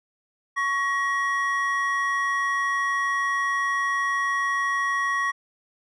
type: tone pair together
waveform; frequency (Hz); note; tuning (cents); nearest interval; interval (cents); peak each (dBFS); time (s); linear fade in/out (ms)
triangle; 1113.5 / 1900; C#6 / A#6; +7 / +33; major sixth; 926; -23; 0.56-5.32; 20
effects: resampled to 22050 Hz